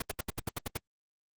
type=noise bursts; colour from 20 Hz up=pink; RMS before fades=-33 dBFS; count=9; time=0-0.773 s; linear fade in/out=5 ms; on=21 ms; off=73 ms; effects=Opus 32 kbps

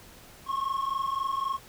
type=tone pair together; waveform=triangle; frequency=1073 / 1096.8 Hz; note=C6 / C#6; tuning=+43 / -19 cents; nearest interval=unison; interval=38 cents; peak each=-27 / -27 dBFS; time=0.46-1.59 s; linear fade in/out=50 ms; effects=tanh soft clip ceiling -22 dBFS + pink hiss -51 dBFS RMS until 1.68 s

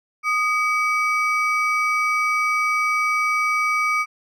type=ring-modulated tone; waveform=triangle; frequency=1760 Hz; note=A6; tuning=in tune; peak=-13 dBFS; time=0.23-4.06 s; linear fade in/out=50 ms; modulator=520 Hz; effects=none

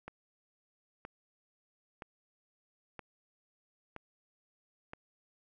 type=click train; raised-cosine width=0.5 ms; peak=-28 dBFS; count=6; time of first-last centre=0.08-4.934 s; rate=1.03 Hz; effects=none

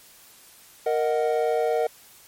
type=chord; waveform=triangle; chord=D# minor; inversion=second; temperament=equal; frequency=466.2 / 622.3 / 740 Hz; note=A#4 / D#5 / F#5; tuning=0 / 0 / 0 cents; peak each=-21 / -24 / -25 dBFS; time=0.86-1.87 s; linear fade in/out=5 ms; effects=white hiss -51 dBFS RMS until 2.27 s + MP3 64 kbps

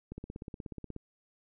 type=click train; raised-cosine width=3 ms; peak=-28 dBFS; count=15; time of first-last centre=0.12-0.963 s; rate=16.6 Hz; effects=none

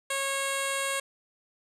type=tone with low-pass filter; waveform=10% pulse; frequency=547 Hz; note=C#5; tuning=23 cents flat; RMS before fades=-30 dBFS; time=0.1-1 s; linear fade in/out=5 ms; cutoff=10000 Hz; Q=2.5; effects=none

